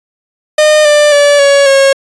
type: tone with pitch steps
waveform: 45% pulse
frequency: 610 / 593.3 / 577.1 / 561.3 / 546 Hz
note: D#5 / D5 / D5 / C#5 / C#5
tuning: -34 / +18 / -30 / +22 / -26 cents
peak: -4 dBFS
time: 0.58-1.93 s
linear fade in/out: 5 ms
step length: 270 ms
effects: resampled to 22050 Hz